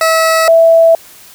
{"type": "tone pair in turn", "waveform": ["20% pulse", "sine"], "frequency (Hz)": [648, 659.3], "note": ["E5", "E5"], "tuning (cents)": [-30, 0], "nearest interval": "unison", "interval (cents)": 30, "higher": "second", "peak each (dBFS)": -3, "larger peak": "neither", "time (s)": [[0.01, 0.48], [0.48, 0.95]], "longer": "neither", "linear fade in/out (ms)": 2, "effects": ["white hiss -38 dBFS RMS until 1.34 s"]}